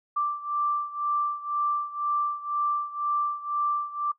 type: beating tone pair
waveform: sine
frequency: 1174.7 / 1176.7 Hz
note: D6 / D6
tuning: 0 / +3 cents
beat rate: 2 Hz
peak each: -27 / -30 dBFS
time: 0.16-4.12 s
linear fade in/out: 10 ms
effects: noise-tail reverb RT60 0.1 s tail -17 dB re dry